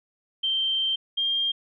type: tone pair in turn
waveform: sine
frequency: 3136 / 3204 Hz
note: G7 / G7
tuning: 0 / +37 cents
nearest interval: unison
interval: 37 cents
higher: second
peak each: -22 / -22 dBFS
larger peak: neither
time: 0.43-0.96 / 1.17-1.52 s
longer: first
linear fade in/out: 10 ms
effects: none